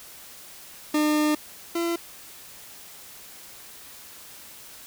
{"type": "tone pair in turn", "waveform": "40% pulse", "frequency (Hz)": [302.3, 338.8], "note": ["D#4", "E4"], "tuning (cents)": [-50, 48], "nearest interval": "major second", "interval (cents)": 198, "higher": "second", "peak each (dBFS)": [-19, -23], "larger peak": "first", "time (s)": [[0.94, 1.35], [1.75, 1.96]], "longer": "first", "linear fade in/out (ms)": 5, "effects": ["white hiss -45 dBFS RMS until 4.86 s"]}